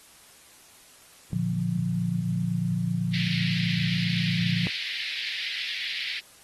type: chord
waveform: sine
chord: Bb major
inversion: none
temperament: equal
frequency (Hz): 116.54 / 146.83 / 174.61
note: Bb2 / D3 / F3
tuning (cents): 0 / 0 / 0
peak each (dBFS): -30 / -31 / -26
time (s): 1.33-4.67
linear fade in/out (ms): 0
type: band-pass noise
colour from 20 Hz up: pink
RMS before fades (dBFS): -33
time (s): 3.13-6.2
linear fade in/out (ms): 10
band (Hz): 1900 to 4700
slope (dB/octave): 48
effects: white hiss -53 dBFS RMS until 6.43 s + AAC 32 kbps